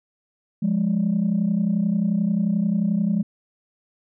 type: tone pair together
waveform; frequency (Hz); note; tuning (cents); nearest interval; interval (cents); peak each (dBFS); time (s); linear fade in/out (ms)
sine; 176.35 / 207.7; F3 / G#3; +17 / 0; minor third; 283; -21 / -19; 0.62-3.23; 10
effects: tanh soft clip ceiling -14 dBFS